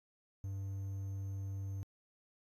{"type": "tone with quantisation", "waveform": "triangle", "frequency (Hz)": 97.4, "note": "G2", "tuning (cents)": -11, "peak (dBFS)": -36, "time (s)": [0.44, 1.83], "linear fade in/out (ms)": 0, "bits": 11, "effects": ["AAC 64 kbps"]}